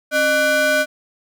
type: ring-modulated tone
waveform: square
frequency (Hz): 440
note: A4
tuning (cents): 0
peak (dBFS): -12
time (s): 0.11-0.86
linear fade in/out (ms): 50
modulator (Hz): 1050
effects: none